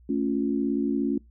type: chord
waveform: sine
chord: A augmented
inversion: none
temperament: equal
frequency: 220 / 277.2 / 349.2 Hz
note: A3 / C#4 / E#4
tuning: 0 / 0 / 0 cents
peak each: -28 / -25 / -30 dBFS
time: 0.09-1.18 s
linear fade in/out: 5 ms
effects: noise-tail reverb RT60 0.2 s tail -25 dB re dry + added 60 Hz sine -51 dBFS peak until 1.3 s